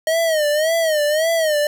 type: tone with vibrato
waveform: square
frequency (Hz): 626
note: D#5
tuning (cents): +10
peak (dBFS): -16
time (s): 0.07-1.67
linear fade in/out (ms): 2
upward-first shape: sine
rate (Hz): 1.8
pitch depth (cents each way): 110
effects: 8-bit